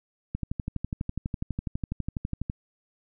click train, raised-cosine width 5 ms, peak -17 dBFS, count 27, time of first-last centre 0.35-2.499 s, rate 12.1 Hz, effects none

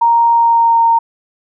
sine tone with pitch glide, 932.3 to 921.6 Hz, A#5 to A#5, 0 to -20 cents, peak -7 dBFS, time 0.01-0.99 s, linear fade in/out 10 ms, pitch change -20 cents, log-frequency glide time 0.33-0.81 s, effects none

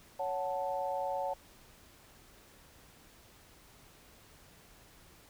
sine chord, F# minor, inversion second, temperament equal with one note detuned, 557.3 / 740 / 880 Hz, C#5 / F#5 / A5, +9 / 0 / 0 cents, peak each -36 / -37 / -37 dBFS, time 0.19-1.34 s, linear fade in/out 10 ms, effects pink hiss -59 dBFS RMS until 5.29 s

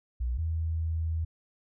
sine tone pair in turn, 60.8 / 81.16 Hz, B1 / E2, -26 / -26 cents, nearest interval perfect fourth, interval 500 cents, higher second, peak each -27 dBFS, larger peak neither, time 0.2-0.38 / 0.38-1.25 s, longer second, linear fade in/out 10 ms, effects none

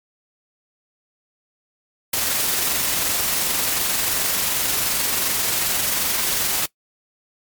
white noise with amplitude modulation, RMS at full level -20 dBFS, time 2.13-6.66 s, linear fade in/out 5 ms, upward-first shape sine, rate 22.7 Hz, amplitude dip 25%, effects noise-tail reverb RT60 0.1 s tail -21 dB re dry + MP3 96 kbps

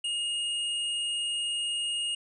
square tone, 2854 Hz, F7, 37 cents sharp, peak -29 dBFS, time 0.04-2.15 s, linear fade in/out 5 ms, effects resampled to 24000 Hz

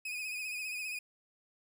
40% pulse tone with vibrato, 2500 Hz, D#7, 8 cents sharp, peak -36 dBFS, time 0.05-0.99 s, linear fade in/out 5 ms, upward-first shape sine, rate 15 Hz, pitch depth 53 cents each way, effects 11-bit

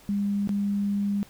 sine tone with dropouts, 201.9 Hz, G#3, 49 cents flat, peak -23 dBFS, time 0.09-1.23 s, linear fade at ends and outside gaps 0 ms, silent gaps 0.474-0.492 s, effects pink hiss -53 dBFS RMS until 1.29 s

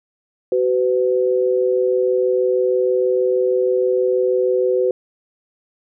sine tone pair together, 377.1 / 503.4 Hz, F#4 / B4, +33 / +33 cents, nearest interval perfect fourth, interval 500 cents, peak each -17 dBFS, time 0.52-4.91 s, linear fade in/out 2 ms, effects none

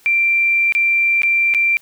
sine tone with dropouts, 2359 Hz, D7, 7 cents sharp, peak -12 dBFS, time 0.06-1.77 s, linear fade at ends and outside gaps 0 ms, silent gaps 0.723-0.75 / 1.219-1.233 / 1.539-1.547 s, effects white hiss -51 dBFS RMS until 1.81 s

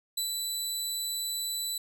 20% pulse tone with ADSR envelope, 3976 Hz, B7, 11 cents sharp, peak -22 dBFS, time 0.17-1.78 s, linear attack 7 ms, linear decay 100 ms, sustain -3 dB, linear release 5 ms, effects none

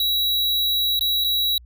square tone with dropouts, 3886 Hz, B7, 29 cents flat, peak -19 dBFS, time 0-1.58 s, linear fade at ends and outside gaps 2 ms, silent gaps 0.993-1.009 / 1.241-1.245 s, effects added 60 Hz sine -43 dBFS peak until 1.65 s

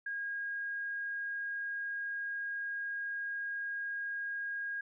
sine tone, 1631 Hz, G#6, 32 cents flat, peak -35 dBFS, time 0.06-4.81 s, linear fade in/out 5 ms, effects none

